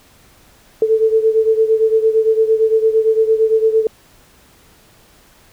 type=beating tone pair; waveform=sine; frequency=440 / 448.8 Hz; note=A4 / A4; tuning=0 / +34 cents; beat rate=8.8 Hz; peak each=-12 / -16 dBFS; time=0.82-3.87 s; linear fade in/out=2 ms; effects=pink hiss -49 dBFS RMS until 5.52 s